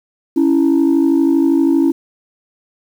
sine tone pair together, 277 / 329.6 Hz, C#4 / E4, -1 / 0 cents, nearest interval minor third, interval 301 cents, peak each -11 dBFS, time 0.36-1.92 s, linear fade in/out 10 ms, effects tanh soft clip ceiling -6 dBFS + 7-bit

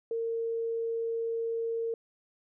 sine tone, 458 Hz, A#4, 31 cents flat, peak -29 dBFS, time 0.11-1.94 s, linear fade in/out 2 ms, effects none

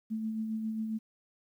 sine tone with tremolo, 220 Hz, A3, in tune, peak -30 dBFS, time 0.1-0.99 s, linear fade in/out 20 ms, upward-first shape sine, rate 7.4 Hz, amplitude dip 35%, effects 11-bit

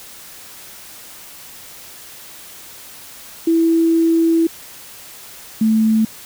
sine tone pair in turn, 329.6 / 220 Hz, E4 / A3, 0 / 0 cents, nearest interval perfect fifth, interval 700 cents, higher first, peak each -11 dBFS, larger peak neither, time 3.47-4.47 / 5.61-6.05 s, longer first, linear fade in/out 5 ms, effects white hiss -38 dBFS RMS until 6.25 s

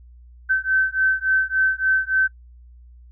sine beating tone pair, 1537 / 1540.5 Hz, G6 / G6, -35 / -31 cents, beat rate 3.5 Hz, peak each -20 dBFS, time 0.49-2.28 s, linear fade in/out 20 ms, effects noise-tail reverb RT60 0.1 s tail -24 dB re dry + added 60 Hz sine -43 dBFS peak until 3.11 s

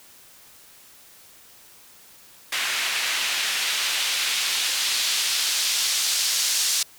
white noise with band-pass filter sweep, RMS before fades -24 dBFS, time 2.52-6.83 s, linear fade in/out 5 ms, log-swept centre 2200 to 5300 Hz, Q 1.1, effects white hiss -50 dBFS RMS until 6.98 s

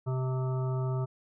harmonic tone, 129.6 Hz, C3, 16 cents flat, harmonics 1 / 3 / 5 / 7 / 9 / 10, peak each -28 / -38 / -42 / -45 / -47 / -48 dBFS, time 0.06-1.06 s, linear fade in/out 20 ms, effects none

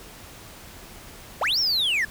triangle linear two-way sweep, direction up then down, 426.1 to 5630 to 1658 Hz, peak -19 dBFS, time 1.41-2.05 s, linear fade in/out 5 ms, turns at 1.59 s, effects pink hiss -44 dBFS RMS until 2.1 s

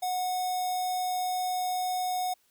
square tone with notch filter, 733 Hz, F#5, 16 cents flat, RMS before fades -30 dBFS, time 0.02-2.34 s, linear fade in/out 10 ms, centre 1900 Hz, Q 0.79, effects white hiss -68 dBFS RMS until 2.5 s

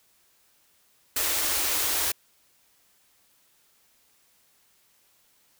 white band-stop noise, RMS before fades -26 dBFS, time 1.16-2.12 s, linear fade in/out 5 ms, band 100 to 260 Hz, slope 96 dB/octave, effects white hiss -64 dBFS RMS until 5.59 s

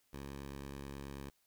10% pulse tone, 69.3 Hz, C#2, in tune, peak -36 dBFS, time 0.13-1.3 s, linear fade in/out 5 ms, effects white hiss -75 dBFS RMS until 1.46 s

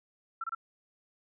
sine tone bursts, 1344 Hz, E6, 33 cents sharp, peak -32 dBFS, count 3, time 0.41-0.549 s, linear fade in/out 5 ms, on 29 ms, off 26 ms, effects none

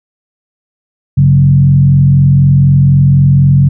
sine tone with frequency modulation, 138.59 Hz, C#3, in tune, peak -3 dBFS, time 1.17-3.69 s, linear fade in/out 10 ms, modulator 44 Hz, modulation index 0.68, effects none

